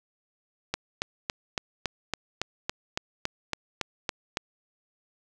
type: click train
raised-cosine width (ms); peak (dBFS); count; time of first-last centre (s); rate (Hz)
0.2; -10; 14; 0.74-4.371; 3.58
effects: none